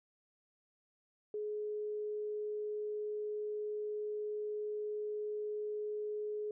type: tone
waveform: sine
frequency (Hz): 421.6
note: G#4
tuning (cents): +26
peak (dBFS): -36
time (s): 1.34-6.51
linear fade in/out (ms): 2
effects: none